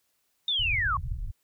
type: linear sweep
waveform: sine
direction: down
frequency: 3680 to 1046.5 Hz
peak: -24 dBFS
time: 0.48-0.97 s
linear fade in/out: 2 ms
type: low-pass noise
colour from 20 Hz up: pink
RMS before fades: -33 dBFS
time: 0.59-1.32 s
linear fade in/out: 10 ms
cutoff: 130 Hz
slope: 48 dB/octave
effects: white hiss -73 dBFS RMS until 1.43 s